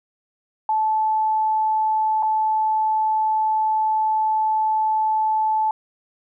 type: tone with dropouts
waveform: sine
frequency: 870 Hz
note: A5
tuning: 20 cents flat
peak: -17 dBFS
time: 0.69-5.71 s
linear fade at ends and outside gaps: 2 ms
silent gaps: 2.226-2.23 s
effects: none